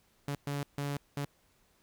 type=tone bursts at uneven times; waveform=sawtooth; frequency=142.6 Hz; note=C#3; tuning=49 cents sharp; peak=-29 dBFS; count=4; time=0.28-0.35 / 0.47-0.63 / 0.78-0.97 / 1.17-1.25 s; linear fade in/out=2 ms; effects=pink hiss -69 dBFS RMS until 1.82 s